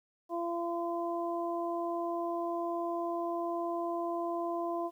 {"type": "harmonic tone", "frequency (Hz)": 341.2, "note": "F4", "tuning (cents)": -40, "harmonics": [1, 2, 3], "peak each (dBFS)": [-35, -35, -39], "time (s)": [0.29, 4.91], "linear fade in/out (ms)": 50, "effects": ["11-bit"]}